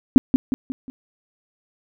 sine tone with echo, 260 Hz, C4, 11 cents flat, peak -3 dBFS, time 0.16-0.18 s, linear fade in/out 0 ms, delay 180 ms, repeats 4, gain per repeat -7 dB, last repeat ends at 0.9 s, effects none

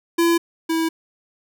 square tone pair in turn, 337.4 / 325.8 Hz, E4 / E4, +40 / -20 cents, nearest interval minor second, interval 60 cents, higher first, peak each -15 / -19 dBFS, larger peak first, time 0.18-0.38 / 0.69-0.89 s, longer neither, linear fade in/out 10 ms, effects none

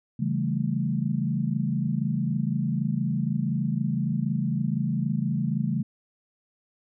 sine chord, A dominant seventh, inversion first, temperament equal, 138.59 / 164.81 / 196 / 220 Hz, C#3 / E3 / G3 / A3, 0 / 0 / 0 / 0 cents, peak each -28 / -29 / -30 / -29 dBFS, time 0.19-5.83 s, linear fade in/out 10 ms, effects none

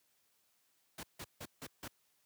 pink noise bursts, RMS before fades -45 dBFS, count 5, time 0.98-1.88 s, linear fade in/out 5 ms, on 52 ms, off 160 ms, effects white hiss -75 dBFS RMS until 2.25 s + high-pass 80 Hz 12 dB/octave

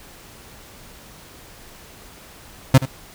35% pulse tone with echo, 132.2 Hz, C3, 18 cents sharp, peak -5 dBFS, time 2.74-2.78 s, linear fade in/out 5 ms, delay 77 ms, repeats 1, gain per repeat -15 dB, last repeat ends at 2.857 s, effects pink hiss -44 dBFS RMS until 3.14 s

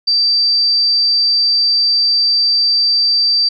sine tone, 4666 Hz, D8, 12 cents flat, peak -10 dBFS, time 0.07-3.49 s, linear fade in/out 10 ms, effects none

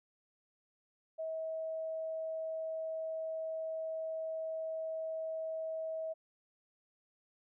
sine tone, 642 Hz, E5, 46 cents flat, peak -36 dBFS, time 1.18-6.14 s, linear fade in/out 20 ms, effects none

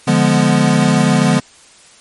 square chord, D diminished seventh, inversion none, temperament equal, 146.83 / 174.61 / 207.7 / 246.9 Hz, D3 / F3 / Ab3 / Cb4, 0 / 0 / 0 / 0 cents, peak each -16 dBFS, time 0.07-1.4 s, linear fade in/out 10 ms, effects white hiss -44 dBFS RMS until 2 s + MP3 48 kbps

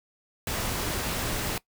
pink noise, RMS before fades -30 dBFS, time 0.47-1.58 s, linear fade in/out 2 ms, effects noise-tail reverb RT60 0.1 s tail -20 dB re dry

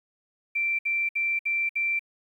sine tone bursts, 2349 Hz, D7, in tune, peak -23 dBFS, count 5, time 0.55-1.994 s, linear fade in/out 10 ms, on 240 ms, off 61 ms, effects 10-bit

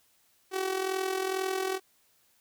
sawtooth tone with amplitude modulation, 379.4 Hz, F#4, 43 cents sharp, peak -22 dBFS, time 0.51-1.8 s, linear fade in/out 50 ms, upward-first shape sine, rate 42.2 Hz, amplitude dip 65%, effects white hiss -67 dBFS RMS until 2.4 s

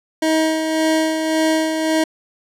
25% pulse tone with tremolo, 317.2 Hz, D#4, 33 cents sharp, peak -10 dBFS, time 0.22-2.04 s, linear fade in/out 5 ms, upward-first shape sine, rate 1.8 Hz, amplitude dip 45%, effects low-pass 11000 Hz 12 dB/octave

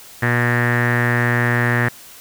sawtooth tone with low-pass filter, 120 Hz, B2, 49 cents flat, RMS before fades -17 dBFS, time 0.22-1.89 s, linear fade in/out 10 ms, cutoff 1800 Hz, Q 8.8, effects white hiss -41 dBFS RMS until 2.2 s

